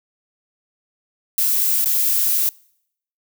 violet noise with dropouts, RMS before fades -18 dBFS, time 1.38-2.49 s, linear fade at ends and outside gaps 1 ms, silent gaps 1.845-1.858 s, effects noise-tail reverb RT60 0.7 s tail -25 dB re dry

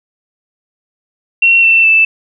sine tone with pitch steps, 2726 / 2684 / 2642 Hz, F7 / E7 / E7, -43 / +31 / +3 cents, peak -5 dBFS, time 1.42-2.05 s, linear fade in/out 5 ms, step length 210 ms, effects none

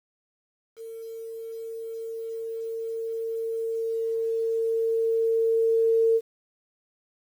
sine tone with level ramp, 453.1 Hz, A#4, 49 cents flat, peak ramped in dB -36 to -17 dBFS, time 0.76-6.21 s, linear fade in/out 50 ms, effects 9-bit

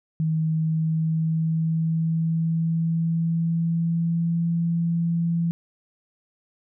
sine tone with pitch glide, 158.9 to 168.35 Hz, D#3 to E3, +37 to +37 cents, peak -20 dBFS, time 0.2-5.51 s, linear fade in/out 0 ms, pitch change +100 cents, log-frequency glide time 0.49-4.46 s, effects none

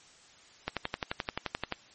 click train, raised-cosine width 0.3 ms, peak -14 dBFS, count 13, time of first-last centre 0.68-1.723 s, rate 11.5 Hz, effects white hiss -57 dBFS RMS until 1.94 s + MP3 32 kbps

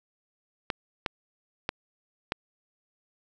clicks, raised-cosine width 0.3 ms, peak -11 dBFS, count 4, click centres 0.702 / 1.062 / 1.691 / 2.321 s, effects none

